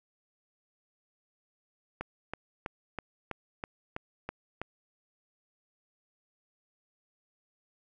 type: click train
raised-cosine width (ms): 0.5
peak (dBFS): -20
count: 9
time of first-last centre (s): 2.01-4.616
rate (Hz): 3.07
effects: none